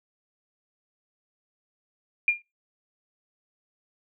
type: tone with exponential decay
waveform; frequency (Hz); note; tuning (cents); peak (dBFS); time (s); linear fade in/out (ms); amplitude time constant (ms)
sine; 2404; D7; +40; -14; 2.28-2.42; 2; 29
effects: noise-tail reverb RT60 0.2 s tail -17 dB re dry